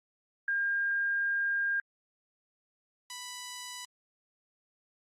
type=tone pair in turn; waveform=sine / 5% pulse; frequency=1609 / 989.1 Hz; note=G6 / B5; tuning=+45 / +2 cents; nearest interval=minor sixth; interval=843 cents; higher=first; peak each=-27 dBFS; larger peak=neither; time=0.48-1.8 / 3.1-3.85 s; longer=first; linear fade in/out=2 ms; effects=low-pass 9000 Hz 12 dB/octave + Opus 24 kbps